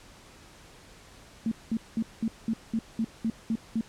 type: tone bursts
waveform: sine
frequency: 224.8 Hz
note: A3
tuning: 37 cents sharp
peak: -24 dBFS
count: 10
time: 1.46-3.81 s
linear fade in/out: 2 ms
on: 55 ms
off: 200 ms
effects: pink hiss -52 dBFS RMS until 3.88 s + low-pass 9000 Hz 12 dB/octave